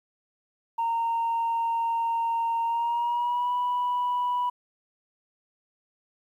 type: tone with pitch glide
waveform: sine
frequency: 922 to 982.5 Hz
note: A#5 to B5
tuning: -19 to -9 cents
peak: -22 dBFS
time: 0.78-4.5 s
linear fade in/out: 10 ms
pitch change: +110 cents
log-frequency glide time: 2.63-3.52 s
effects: tanh soft clip ceiling -21 dBFS + 10-bit